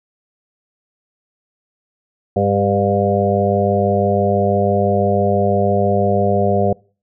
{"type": "harmonic tone with a mistuned harmonic", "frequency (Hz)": 99.9, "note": "G2", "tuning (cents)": 33, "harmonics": [1, 2, 4, 5, 6, 7], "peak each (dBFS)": [-20, -20, -20, -20, -20, -20], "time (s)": [2.36, 6.73], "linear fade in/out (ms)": 5, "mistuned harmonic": 7, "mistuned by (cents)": 15, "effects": ["noise-tail reverb RT60 0.4 s tail -25 dB re dry"]}